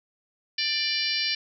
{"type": "harmonic tone with a mistuned harmonic", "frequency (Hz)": 591, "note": "D5", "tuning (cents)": 11, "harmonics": [3, 4, 5, 6, 7, 8, 9], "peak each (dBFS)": [-35, -31, -32, -37, -31, -29, -33], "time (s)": [0.58, 1.35], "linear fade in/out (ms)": 5, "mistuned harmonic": 9, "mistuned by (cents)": 50, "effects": []}